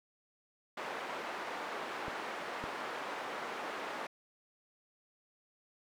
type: band-pass noise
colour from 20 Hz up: white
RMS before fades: -41 dBFS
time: 0.77-4.07 s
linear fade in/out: 5 ms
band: 350 to 1400 Hz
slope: 12 dB/octave
type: clicks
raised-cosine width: 2 ms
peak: -28 dBFS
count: 2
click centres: 2.082 / 2.64 s
effects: none